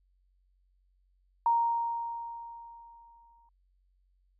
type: tone with exponential decay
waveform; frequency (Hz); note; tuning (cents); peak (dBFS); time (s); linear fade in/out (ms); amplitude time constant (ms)
sine; 932.3; A#5; 0; -21; 1.46-3.49; 2; 440
effects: added 46 Hz sine -66 dBFS peak until 4.39 s